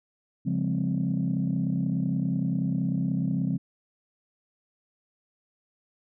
sine chord, Db major seventh, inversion none, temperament equal with one note detuned, 138.59 / 174.61 / 205 / 261.6 Hz, Db3 / F3 / Ab3 / C4, 0 / 0 / -22 / 0 cents, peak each -29 / -27 / -30 / -30 dBFS, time 0.45-3.58 s, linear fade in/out 20 ms, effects tanh soft clip ceiling -17 dBFS

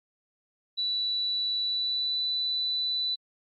sine tone with pitch glide, 3951 to 3981 Hz, B7 to B7, 0 to +13 cents, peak -26 dBFS, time 0.77-3.16 s, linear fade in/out 20 ms, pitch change +13 cents, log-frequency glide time 1.63-2.21 s, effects AAC 64 kbps

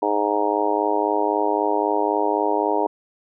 harmonic tone, 103.83 Hz, G#2, in tune, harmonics 3 / 4 / 5 / 6 / 7 / 8 / 9, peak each -26 / -24 / -28 / -27 / -27 / -27 / -24 dBFS, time 0.02-2.87 s, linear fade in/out 5 ms, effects none

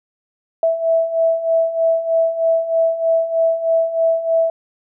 sine beating tone pair, 655 / 658.2 Hz, E5 / E5, -11 / -3 cents, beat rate 3.2 Hz, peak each -20 / -15 dBFS, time 0.63-4.5 s, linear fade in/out 2 ms, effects none

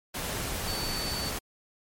sine tone in noise, 4511 Hz, C#8, 29 cents sharp, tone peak -34 dBFS, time 0.67-1.3 s, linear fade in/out 10 ms, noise pink, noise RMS -33 dBFS, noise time 0.14-1.39 s, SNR -4 dB, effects MP3 64 kbps

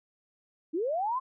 sine linear sweep, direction up, 291.4 to 1074 Hz, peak -27 dBFS, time 0.73-1.2 s, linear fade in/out 20 ms, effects none

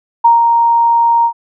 sine tone with ADSR envelope, 932.3 Hz, A#5, in tune, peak -3 dBFS, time 0.24-1.33 s, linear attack 11 ms, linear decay 150 ms, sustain -4 dB, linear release 82 ms, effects none

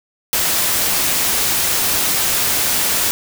white noise, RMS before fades -17 dBFS, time 0.33-3.11 s, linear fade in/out 0 ms, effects none

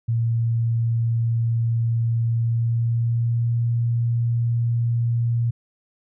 sine tone with pitch glide, 115.6 to 117.62 Hz, A#2 to A#2, -14 to +16 cents, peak -18 dBFS, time 0.08-5.51 s, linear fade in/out 10 ms, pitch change +30 cents, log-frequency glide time 2.32-3.55 s, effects none

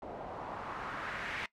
white noise with low-pass filter sweep, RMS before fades -41 dBFS, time 0.02-1.46 s, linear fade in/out 2 ms, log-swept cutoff 640 to 2200 Hz, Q 2.1, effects noise-tail reverb RT60 0.1 s tail -20 dB re dry

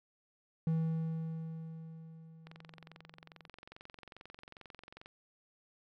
triangle tone with exponential decay, 161.8 Hz, E3, 32 cents flat, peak -26 dBFS, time 0.67-3.48 s, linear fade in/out 2 ms, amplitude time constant 610 ms
click train, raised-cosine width 0.3 ms, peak -34 dBFS, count 59, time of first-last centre 2.47-5.059 s, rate 22.4 Hz
effects none

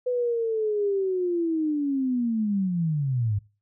sine linear sweep, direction down, 502 to 98 Hz, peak -22 dBFS, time 0.06-3.39 s, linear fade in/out 10 ms, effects noise-tail reverb RT60 0.3 s tail -20 dB re dry

